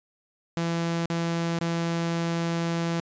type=tone with dropouts; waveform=sawtooth; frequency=168 Hz; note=E3; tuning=33 cents sharp; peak=-21 dBFS; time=0.57-3 s; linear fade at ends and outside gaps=0 ms; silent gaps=1.058-1.101 / 1.589-1.611 s; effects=resampled to 16000 Hz